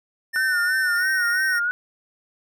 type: tone with pitch glide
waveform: square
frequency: 1800 to 1853.8 Hz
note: A6 to A#6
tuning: +39 to -10 cents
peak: -24 dBFS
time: 0.33-1.6 s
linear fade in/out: 20 ms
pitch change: +51 cents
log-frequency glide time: 0.95-1.05 s
type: tone with vibrato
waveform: sine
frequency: 1480 Hz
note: F#6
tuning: in tune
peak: -20 dBFS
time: 0.36-1.71 s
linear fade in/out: 0 ms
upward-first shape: sine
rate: 3 Hz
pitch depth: 85 cents each way
effects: none